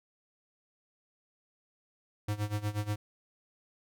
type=tone with tremolo; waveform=square; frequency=104.6 Hz; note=G#2; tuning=13 cents sharp; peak=-29 dBFS; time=2.28-2.96 s; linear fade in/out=5 ms; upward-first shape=sine; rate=8.3 Hz; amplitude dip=85%; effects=none